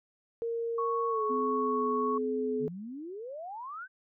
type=tone with pitch glide; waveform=sine; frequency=463.1 to 427.1 Hz; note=A#4 to G#4; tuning=-11 to +48 cents; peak=-30 dBFS; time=0.42-2.68 s; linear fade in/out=0 ms; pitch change=-141 cents; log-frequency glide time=1.09-1.24 s
type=tone; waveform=sine; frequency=1108.7 Hz; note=C#6; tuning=in tune; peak=-30 dBFS; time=0.78-2.18 s; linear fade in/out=5 ms
type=tone with vibrato; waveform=sine; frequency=253.7 Hz; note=B3; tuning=47 cents sharp; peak=-33 dBFS; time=1.29-2.68 s; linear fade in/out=20 ms; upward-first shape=sine; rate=1.2 Hz; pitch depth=25 cents each way
type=exponential sweep; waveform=sine; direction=up; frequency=137.5 to 1590 Hz; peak=-38 dBFS; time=2.59-3.88 s; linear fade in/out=50 ms
effects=none

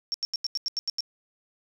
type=tone bursts; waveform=sine; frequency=5490 Hz; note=F8; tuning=31 cents flat; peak=-25 dBFS; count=9; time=0.12-1.006 s; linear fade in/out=0 ms; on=22 ms; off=86 ms; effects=none

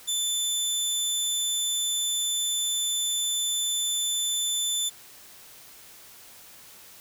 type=tone; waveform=20% pulse; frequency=3520 Hz; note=A7; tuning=in tune; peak=-19 dBFS; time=0.07-4.9 s; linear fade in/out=20 ms; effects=white hiss -49 dBFS RMS until 7 s

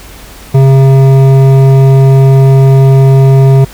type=tone with hard clipping; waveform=triangle; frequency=134.7 Hz; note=C#3; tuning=49 cents flat; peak=-3 dBFS; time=0.54-3.65 s; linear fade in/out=10 ms; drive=15 dB; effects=added 50 Hz sine -33 dBFS peak until 3.73 s + pink hiss -32 dBFS RMS until 3.73 s

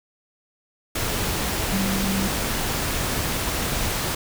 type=tone in noise; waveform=sine; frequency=193.9 Hz; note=G3; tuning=19 cents flat; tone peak=-23 dBFS; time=1.72-2.28 s; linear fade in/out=5 ms; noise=pink; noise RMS=-25 dBFS; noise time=0.95-4.15 s; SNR=-1 dB; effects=none

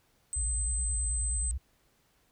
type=tone; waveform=sine; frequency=8170 Hz; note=C9; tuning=42 cents flat; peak=-31 dBFS; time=0.33-1.51 s; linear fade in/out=0 ms
type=tone with vibrato; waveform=sine; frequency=62 Hz; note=B1; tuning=7 cents sharp; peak=-30 dBFS; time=0.36-1.58 s; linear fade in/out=10 ms; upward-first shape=square; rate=9.4 Hz; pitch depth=110 cents each way
effects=pink hiss -69 dBFS RMS until 2.31 s

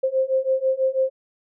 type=beating tone pair; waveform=sine; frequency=523.3 / 529.4 Hz; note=C5 / C5; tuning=0 / +20 cents; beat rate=6.1 Hz; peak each=-22 / -21 dBFS; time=0.03-1.1 s; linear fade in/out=10 ms; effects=none

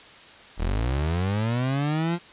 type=linear sweep; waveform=30% pulse; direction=up; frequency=36 to 175.7 Hz; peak=-20 dBFS; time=0.57-2.19 s; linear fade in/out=50 ms; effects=white hiss -47 dBFS RMS until 2.32 s + resampled to 8000 Hz

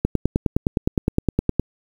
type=click train; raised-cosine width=3 ms; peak=-4 dBFS; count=16; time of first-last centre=0.05-1.596 s; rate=9.7 Hz; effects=7-bit

